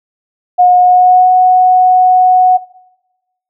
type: tone with pitch glide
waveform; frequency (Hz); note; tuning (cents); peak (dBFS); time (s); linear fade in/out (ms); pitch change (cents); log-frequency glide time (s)
sine; 722 to 736.7; F#5 to F#5; -43 to -8; -3; 0.58-2.58; 20; +35; 0.77-1.29
effects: noise-tail reverb RT60 1.0 s tail -20 dB re dry